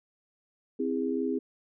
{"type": "chord", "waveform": "sine", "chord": "C augmented", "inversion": "none", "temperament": "just", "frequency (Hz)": [261.6, 327, 408.8], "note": ["C4", "E4", "G#4"], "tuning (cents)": [0, -14, -27], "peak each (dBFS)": [-30, -33, -31], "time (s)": [0.79, 1.39], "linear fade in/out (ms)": 10, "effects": []}